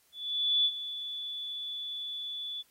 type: tone with ADSR envelope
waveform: sine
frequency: 3454 Hz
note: A7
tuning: 33 cents flat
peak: -22 dBFS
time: 0.12-2.63 s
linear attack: 530 ms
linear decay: 57 ms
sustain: -13 dB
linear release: 25 ms
effects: white hiss -67 dBFS RMS until 2.7 s + AAC 48 kbps